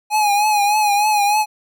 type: tone with vibrato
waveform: square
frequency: 833 Hz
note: G#5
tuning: 5 cents sharp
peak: -14 dBFS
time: 0.1-1.46 s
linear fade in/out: 50 ms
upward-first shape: triangle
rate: 3.3 Hz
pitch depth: 64 cents each way
effects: none